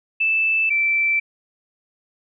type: tone pair in turn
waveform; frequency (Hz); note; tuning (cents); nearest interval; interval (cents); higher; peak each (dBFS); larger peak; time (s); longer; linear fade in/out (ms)
sine; 2637 / 2333; E7 / D7; 0 / -12; major second; 212; first; -16; neither; 0.2-0.7 / 0.7-1.2; neither; 10
effects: none